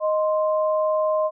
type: tone pair together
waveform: sine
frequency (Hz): 622.3 / 1046.5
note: D#5 / C6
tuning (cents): 0 / 0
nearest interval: major sixth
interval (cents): 900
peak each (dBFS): -19 / -26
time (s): 0-1.31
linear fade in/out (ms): 50
effects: none